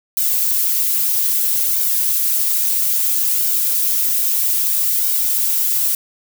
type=noise with flanger; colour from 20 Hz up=violet; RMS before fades=-17 dBFS; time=0.17-5.95 s; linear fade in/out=2 ms; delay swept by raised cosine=1.3 to 7.1 ms; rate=0.61 Hz; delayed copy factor=+0.7; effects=none